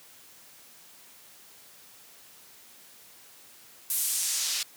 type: noise with band-pass filter sweep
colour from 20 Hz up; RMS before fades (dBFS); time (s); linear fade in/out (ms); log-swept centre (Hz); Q
white; -29; 3.9-4.63; 2; 12000 to 4200; 1.1
effects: white hiss -53 dBFS RMS until 4.76 s + high-pass 100 Hz 12 dB/octave